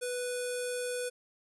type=tone with low-pass filter; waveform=square; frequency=493.9 Hz; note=B4; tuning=in tune; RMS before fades=-35 dBFS; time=0.01-1.1 s; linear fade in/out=20 ms; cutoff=9700 Hz; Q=5.2; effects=none